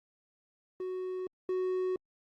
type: tone pair in turn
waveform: triangle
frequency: 370 / 370 Hz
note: F#4 / F#4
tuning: 0 / 0 cents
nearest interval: unison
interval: 0 cents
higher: neither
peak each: -32 / -27 dBFS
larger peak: second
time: 0.8-1.27 / 1.49-1.96 s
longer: neither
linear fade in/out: 2 ms
effects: Opus 24 kbps

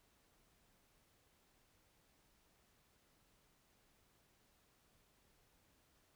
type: silence
effects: pink hiss -74 dBFS RMS until 6.15 s

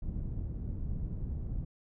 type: low-pass noise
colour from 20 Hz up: pink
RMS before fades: -36 dBFS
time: 0.02-1.65 s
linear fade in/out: 5 ms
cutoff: 150 Hz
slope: 12 dB/octave
effects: none

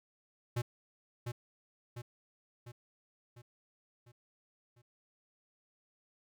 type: tone with echo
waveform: square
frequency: 120.1 Hz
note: B2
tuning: 48 cents flat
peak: -32 dBFS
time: 0.56-0.62 s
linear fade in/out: 10 ms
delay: 700 ms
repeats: 6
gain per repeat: -5 dB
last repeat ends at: 4.82 s
effects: none

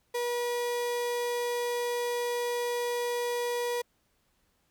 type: tone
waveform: 35% pulse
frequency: 482.4 Hz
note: B4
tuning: 41 cents flat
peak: -27 dBFS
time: 0.14-3.82 s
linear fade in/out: 10 ms
effects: pink hiss -72 dBFS RMS until 4.7 s

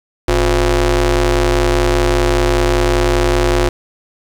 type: ring-modulated tone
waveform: sawtooth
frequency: 155.7 Hz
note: D#3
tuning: 2 cents sharp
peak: -4 dBFS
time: 0.28-3.69 s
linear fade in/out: 5 ms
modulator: 201 Hz
effects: low-pass 9000 Hz 12 dB/octave + 7-bit

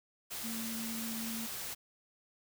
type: tone in noise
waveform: sine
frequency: 226.3 Hz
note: A3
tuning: 49 cents sharp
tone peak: -39 dBFS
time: 0.43-1.47 s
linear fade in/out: 20 ms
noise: white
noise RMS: -41 dBFS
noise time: 0.3-1.75 s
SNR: -1 dB
effects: none

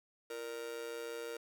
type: tone with amplitude modulation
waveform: 45% pulse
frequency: 466.2 Hz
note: A#4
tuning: in tune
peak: -37 dBFS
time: 0.3-1.37 s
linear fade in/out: 5 ms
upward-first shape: sine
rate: 126 Hz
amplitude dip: 80%
effects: none

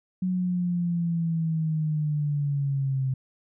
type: linear sweep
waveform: sine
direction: down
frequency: 185 to 130.81 Hz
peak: -23 dBFS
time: 0.22-3.14 s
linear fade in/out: 5 ms
effects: none

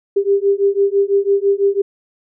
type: beating tone pair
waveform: sine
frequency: 395.2 / 401.2 Hz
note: G4 / G4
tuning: +14 / +40 cents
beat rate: 6 Hz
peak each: -15 dBFS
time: 0.16-1.82 s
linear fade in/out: 10 ms
effects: none

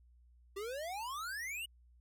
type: exponential sweep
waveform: square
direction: up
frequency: 380.9 to 2960 Hz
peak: -40 dBFS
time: 0.56-1.66 s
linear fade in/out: 10 ms
effects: added 60 Hz sine -61 dBFS peak until 2 s

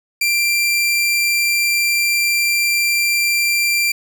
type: tone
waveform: sawtooth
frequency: 2366 Hz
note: D7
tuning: 12 cents sharp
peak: -11 dBFS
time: 0.21-3.92 s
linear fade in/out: 5 ms
effects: none

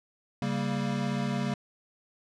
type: chord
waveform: square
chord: G diminished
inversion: second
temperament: equal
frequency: 138.59 / 196 / 233.1 Hz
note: Db3 / G3 / Bb3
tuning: 0 / 0 / 0 cents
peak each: -33 dBFS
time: 0.42-1.54 s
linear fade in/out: 2 ms
effects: low-pass 6000 Hz 12 dB/octave

